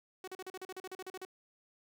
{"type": "tone bursts", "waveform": "sawtooth", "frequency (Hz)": 374.4, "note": "F#4", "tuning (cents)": 20, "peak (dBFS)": -38, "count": 14, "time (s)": [0.24, 1.251], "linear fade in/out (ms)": 2, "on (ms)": 36, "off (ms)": 39, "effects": []}